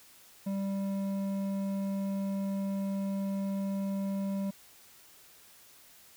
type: tone with hard clipping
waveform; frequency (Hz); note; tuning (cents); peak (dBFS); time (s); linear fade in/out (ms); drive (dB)
triangle; 196; G3; 0; -32; 0.46-4.51; 10; 12
effects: white hiss -57 dBFS RMS until 6.16 s